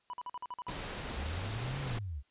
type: tone bursts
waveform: triangle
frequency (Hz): 987.8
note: B5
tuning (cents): 0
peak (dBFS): -36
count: 8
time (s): 0.1-0.701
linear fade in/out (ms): 0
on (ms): 34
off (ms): 47
type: noise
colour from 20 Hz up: pink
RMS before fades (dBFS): -40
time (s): 0.68-1.99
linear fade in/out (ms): 5
type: linear two-way sweep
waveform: sine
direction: up then down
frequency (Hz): 61.74 to 142.1 to 61.9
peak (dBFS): -36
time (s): 1.14-2.23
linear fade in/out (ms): 50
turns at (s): 1.81
effects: white hiss -73 dBFS RMS until 2.3 s + resampled to 8000 Hz